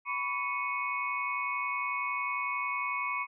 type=tone cluster; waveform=sine; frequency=995 / 1126 / 2204 / 2502 Hz; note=B5 / C#6 / C#7 / D#7; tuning=+13 / +27 / -11 / +9 cents; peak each=-37 / -35 / -34 / -38 dBFS; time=0.05-3.27 s; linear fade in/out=50 ms; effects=none